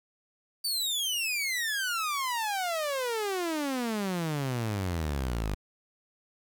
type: exponential sweep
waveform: sawtooth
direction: down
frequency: 4651 to 48.64 Hz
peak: -25 dBFS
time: 0.64-5.55 s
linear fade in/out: 10 ms
effects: 9-bit